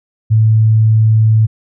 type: tone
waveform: sine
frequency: 110 Hz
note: A2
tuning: in tune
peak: -6 dBFS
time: 0.3-1.47 s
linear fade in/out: 20 ms
effects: none

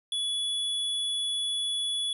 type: tone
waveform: square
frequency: 3407 Hz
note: G#7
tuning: 44 cents sharp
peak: -28 dBFS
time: 0.12-2.13 s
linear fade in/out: 2 ms
effects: resampled to 32000 Hz

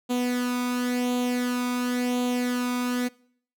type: tone with flanger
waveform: sawtooth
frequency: 246.9 Hz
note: B3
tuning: in tune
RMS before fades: -26 dBFS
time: 0.09-3.09 s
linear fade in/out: 20 ms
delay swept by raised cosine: 0.28 to 0.84 ms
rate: 0.94 Hz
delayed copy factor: +0.6
effects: noise-tail reverb RT60 0.6 s tail -23 dB re dry

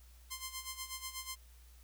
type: tone with tremolo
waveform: 5% pulse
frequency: 1046.5 Hz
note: C6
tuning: in tune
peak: -27 dBFS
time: 0.3-1.36 s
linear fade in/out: 20 ms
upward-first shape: sine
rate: 8.2 Hz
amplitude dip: 75%
effects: added 60 Hz sine -56 dBFS peak until 1.83 s + white hiss -66 dBFS RMS until 1.83 s

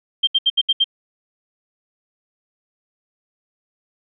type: tone bursts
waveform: sine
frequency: 3166 Hz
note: G7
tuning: 17 cents sharp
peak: -12 dBFS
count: 6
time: 0.23-0.843 s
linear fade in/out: 10 ms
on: 43 ms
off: 71 ms
effects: none

